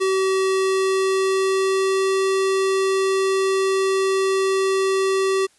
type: tone with pitch glide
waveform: square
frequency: 381.6 to 384.7 Hz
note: G4 to G4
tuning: -47 to -33 cents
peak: -18 dBFS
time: 0-5.47 s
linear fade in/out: 20 ms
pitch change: +14 cents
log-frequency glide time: 0.49-2.21 s
effects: white hiss -58 dBFS RMS until 5.58 s + resampled to 24000 Hz